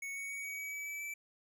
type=tone with pitch steps; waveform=square; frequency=2217 / 2231 / 2245 / 2260 / 2274 / 2289 / 2303 / 2318 Hz; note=C#7 / C#7 / C#7 / C#7 / C#7 / D7 / D7 / D7; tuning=0 / +11 / +21 / +33 / +44 / -45 / -34 / -23 cents; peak=-40 dBFS; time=0.02-1.14 s; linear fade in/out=5 ms; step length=140 ms; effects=none